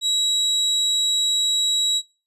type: tone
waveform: 35% pulse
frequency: 3874 Hz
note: B7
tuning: 34 cents flat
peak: -16 dBFS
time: 0.01-2.02 s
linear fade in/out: 50 ms
effects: noise-tail reverb RT60 0.4 s tail -22 dB re dry + resampled to 32000 Hz